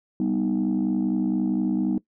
sine chord, G augmented, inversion none, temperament equal, 196 / 246.9 / 311.1 Hz, G3 / B3 / D#4, 0 / 0 / 0 cents, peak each -24 dBFS, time 0.2-1.98 s, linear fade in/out 2 ms, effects noise-tail reverb RT60 0.1 s tail -20 dB re dry + tanh soft clip ceiling -16 dBFS

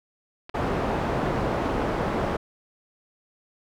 clicks, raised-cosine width 0.3 ms, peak -26 dBFS, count 2, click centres 0.494 / 0.497 s
white low-pass noise, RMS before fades -26 dBFS, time 0.54-2.37 s, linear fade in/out 10 ms, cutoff 750 Hz, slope 12 dB/octave
effects none

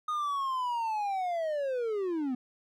triangle linear sweep, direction down, 1242 to 242.5 Hz, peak -27 dBFS, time 0.08-2.35 s, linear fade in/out 5 ms, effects none

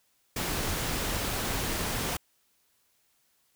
pink noise, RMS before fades -31 dBFS, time 0.36-2.17 s, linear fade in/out 5 ms, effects white hiss -70 dBFS RMS until 3.55 s

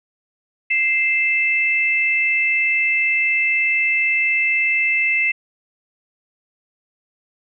sine tone pair together, 2093 / 2637 Hz, C7 / E7, 0 / 0 cents, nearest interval major third, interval 400 cents, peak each -18 dBFS, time 0.7-5.32 s, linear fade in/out 10 ms, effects none

